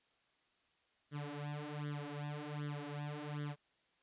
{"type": "tone with flanger", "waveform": "sawtooth", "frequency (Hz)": 147, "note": "D3", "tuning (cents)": 2, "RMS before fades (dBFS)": -43, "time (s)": [1.11, 3.56], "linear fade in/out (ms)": 50, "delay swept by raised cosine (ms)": [0.58, 5.68], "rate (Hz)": 1.3, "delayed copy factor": 0.9, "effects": ["white hiss -75 dBFS RMS until 4.02 s", "resampled to 8000 Hz"]}